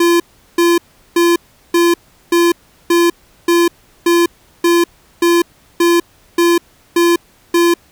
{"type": "tone bursts", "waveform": "square", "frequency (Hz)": 342.7, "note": "F4", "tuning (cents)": -33, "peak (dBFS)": -9, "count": 14, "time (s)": [0, 7.74], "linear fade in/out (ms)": 5, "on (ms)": 200, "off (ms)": 380, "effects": ["pink hiss -50 dBFS RMS until 7.91 s"]}